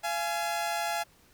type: tone pair together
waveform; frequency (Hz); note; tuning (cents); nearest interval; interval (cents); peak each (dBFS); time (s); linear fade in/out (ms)
sawtooth; 686 / 839.5; F5 / G#5; -31 / +18; minor third; 349; -28; 0.03-1.04; 20
effects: pink hiss -61 dBFS RMS until 1.33 s